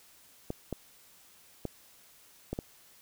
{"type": "clicks", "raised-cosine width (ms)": 2, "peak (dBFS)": -20, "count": 5, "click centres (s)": [0.504, 0.727, 1.653, 2.53, 2.589], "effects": ["white hiss -59 dBFS RMS until 3.01 s"]}